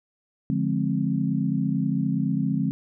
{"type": "chord", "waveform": "sine", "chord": "D half-diminished seventh", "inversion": "none", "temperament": "just", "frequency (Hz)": [146.83, 176.2, 211.4, 264.3], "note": ["D3", "F3", "Ab3", "C4"], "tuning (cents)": [0, 16, 31, 18], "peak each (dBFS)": -27, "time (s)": [0.5, 2.71], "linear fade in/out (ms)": 0, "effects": []}